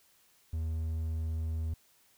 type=tone; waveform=triangle; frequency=80.2 Hz; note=E2; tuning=47 cents flat; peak=-29 dBFS; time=0.53-1.74 s; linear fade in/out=5 ms; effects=white hiss -66 dBFS RMS until 2.17 s